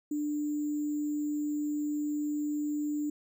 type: tone with sample-and-hold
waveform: sine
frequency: 296.6 Hz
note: D4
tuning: 17 cents sharp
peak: -29 dBFS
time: 0.11-3.1 s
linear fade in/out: 5 ms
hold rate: 7350 Hz
effects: none